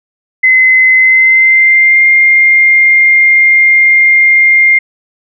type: tone with pitch glide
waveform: sine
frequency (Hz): 2045 to 2113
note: C7 to C7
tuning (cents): -40 to +16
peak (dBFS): -3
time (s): 0.43-4.79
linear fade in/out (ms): 10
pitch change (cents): +56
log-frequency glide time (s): 0.96-2.05
effects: none